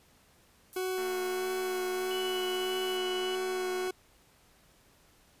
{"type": "noise", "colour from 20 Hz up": "violet", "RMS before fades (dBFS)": -46, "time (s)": [0.73, 2.97], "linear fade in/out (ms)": 0}
{"type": "tone with vibrato", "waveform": "40% pulse", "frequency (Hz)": 370, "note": "F#4", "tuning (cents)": 0, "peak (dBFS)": -30, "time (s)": [0.76, 3.91], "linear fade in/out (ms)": 5, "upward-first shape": "sine", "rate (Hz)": 1.6, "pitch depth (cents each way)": 12}
{"type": "click train", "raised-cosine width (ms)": 0.5, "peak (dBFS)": -32, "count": 656, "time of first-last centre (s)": [0.98, 3.878], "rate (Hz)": 226}
{"type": "tone", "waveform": "sine", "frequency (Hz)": 2960, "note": "F#7", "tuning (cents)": 0, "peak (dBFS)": -37, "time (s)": [2.11, 3.35], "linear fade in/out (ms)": 0}
{"effects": ["pink hiss -63 dBFS RMS until 5.4 s", "resampled to 32000 Hz"]}